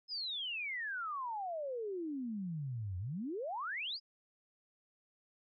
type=exponential two-way sweep; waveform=sine; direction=down then up; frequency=5180 to 87.1 to 5180 Hz; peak=-37 dBFS; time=0.08-4 s; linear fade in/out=50 ms; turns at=2.98 s; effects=none